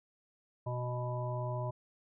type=harmonic tone; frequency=123.6 Hz; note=B2; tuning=2 cents sharp; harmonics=1 / 3 / 5 / 7 / 8; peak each=-35 / -46 / -40 / -48 / -43 dBFS; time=0.66-1.71 s; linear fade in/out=10 ms; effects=none